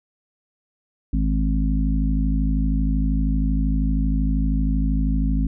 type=harmonic tone; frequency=52.8 Hz; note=G#1; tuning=29 cents sharp; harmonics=1 / 3 / 4 / 5; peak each=-19 / -26 / -27 / -26 dBFS; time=1.13-5.47 s; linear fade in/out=5 ms; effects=none